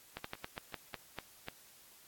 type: slowing click train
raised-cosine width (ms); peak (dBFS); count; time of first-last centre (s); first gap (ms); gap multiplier
0.3; -24; 9; 0.17-1.484; 74; 1.22
effects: white hiss -60 dBFS RMS until 2.07 s + AAC 64 kbps

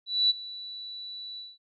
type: tone with ADSR envelope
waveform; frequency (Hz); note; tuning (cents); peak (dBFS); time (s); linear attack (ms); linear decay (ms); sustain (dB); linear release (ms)
sine; 3951; B7; 0; -18; 0.06-1.58; 240; 22; -19; 200
effects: none

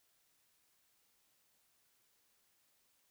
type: silence
effects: white hiss -75 dBFS RMS until 3.1 s

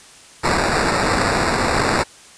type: noise with sample-and-hold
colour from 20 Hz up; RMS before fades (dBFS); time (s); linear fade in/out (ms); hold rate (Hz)
violet; -18; 0.43-2.04; 20; 3150
effects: white hiss -44 dBFS RMS until 2.37 s + resampled to 22050 Hz

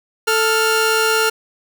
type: tone pair together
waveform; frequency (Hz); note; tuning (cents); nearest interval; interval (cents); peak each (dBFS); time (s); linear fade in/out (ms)
sawtooth; 441 / 1400; A4 / F6; +4 / +4; octave + minor sixth; 2000; -13; 0.27-1.3; 10
effects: none

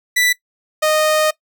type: tone pair in turn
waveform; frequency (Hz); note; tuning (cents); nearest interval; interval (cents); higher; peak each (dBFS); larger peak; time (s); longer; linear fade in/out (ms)
sawtooth; 1975.5 / 618.1; B6 / D#5; 0 / -12; octave + minor sixth; 2012; first; -9; neither; 0.16-0.33 / 0.82-1.31; second; 10
effects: noise-tail reverb RT60 0.1 s tail -20 dB re dry

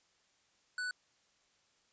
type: tone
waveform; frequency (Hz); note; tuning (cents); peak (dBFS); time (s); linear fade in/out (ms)
square; 1487; F#6; +8; -36; 0.78-0.91; 2
effects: white hiss -72 dBFS RMS until 1.92 s + resampled to 16000 Hz

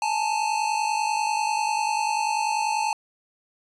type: tone pair together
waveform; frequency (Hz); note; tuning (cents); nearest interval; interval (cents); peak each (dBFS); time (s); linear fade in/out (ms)
square; 845 / 895.2; G#5 / A5; +30 / +30; minor second; 100; -26; 0.02-2.93; 2
effects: resampled to 22050 Hz

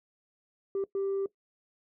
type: tone bursts at uneven times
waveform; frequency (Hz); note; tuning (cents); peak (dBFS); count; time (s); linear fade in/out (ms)
sine; 392; G4; 0; -26; 2; 0.75-0.84 / 0.95-1.26; 2
effects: noise-tail reverb RT60 0.1 s tail -19 dB re dry + tanh soft clip ceiling -26 dBFS

